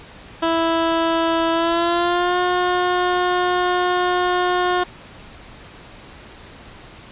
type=tone with pitch glide; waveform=15% pulse; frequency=329.6 to 359.4 Hz; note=E4 to F4; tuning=0 to +50 cents; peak=-10 dBFS; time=0.42-4.84 s; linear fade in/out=10 ms; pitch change=+150 cents; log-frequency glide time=1.52-2.38 s; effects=pink hiss -41 dBFS RMS until 7.11 s + resampled to 8000 Hz